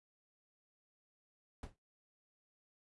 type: noise with exponential decay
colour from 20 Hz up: brown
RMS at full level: -41 dBFS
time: 1.63-1.76 s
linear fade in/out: 2 ms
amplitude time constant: 27 ms
effects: noise-tail reverb RT60 0.2 s tail -18 dB re dry + resampled to 24000 Hz